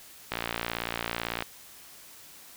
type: click train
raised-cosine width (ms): 0.3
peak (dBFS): -13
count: 65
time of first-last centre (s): 0.32-1.423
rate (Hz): 58
effects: white hiss -50 dBFS RMS until 2.56 s